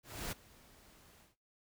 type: noise with ADSR envelope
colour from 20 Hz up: pink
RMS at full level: -39 dBFS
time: 0.03-1.36 s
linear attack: 290 ms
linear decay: 13 ms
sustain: -23 dB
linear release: 160 ms
effects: noise-tail reverb RT60 0.3 s tail -22 dB re dry